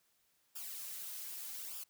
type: noise with flanger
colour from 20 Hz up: blue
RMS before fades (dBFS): -45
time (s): 0.55-1.84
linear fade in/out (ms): 10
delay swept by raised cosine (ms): 0.48 to 4.48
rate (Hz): 0.82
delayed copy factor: -0.65
effects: white hiss -75 dBFS RMS until 1.89 s

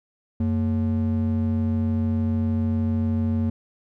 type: ring-modulated tone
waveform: triangle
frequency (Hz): 160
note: D#3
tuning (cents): +49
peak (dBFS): -15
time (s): 0.4-3.5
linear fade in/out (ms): 5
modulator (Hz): 68.3
effects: none

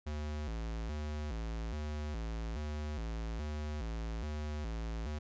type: tone with vibrato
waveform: square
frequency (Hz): 64.7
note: C2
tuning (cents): -19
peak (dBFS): -37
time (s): 0.06-5.19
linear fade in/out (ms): 10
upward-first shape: square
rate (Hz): 1.2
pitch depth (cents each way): 260
effects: resampled to 16000 Hz

